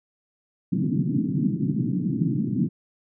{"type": "band-pass noise", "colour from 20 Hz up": "pink", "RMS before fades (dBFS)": -24, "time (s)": [0.72, 2.69], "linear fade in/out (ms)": 10, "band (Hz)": [130, 300], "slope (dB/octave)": 48, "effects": []}